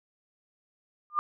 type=tone with exponential growth; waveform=sine; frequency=1200 Hz; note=D6; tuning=37 cents sharp; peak=-18 dBFS; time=1.1-1.19 s; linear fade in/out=0 ms; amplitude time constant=19 ms; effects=none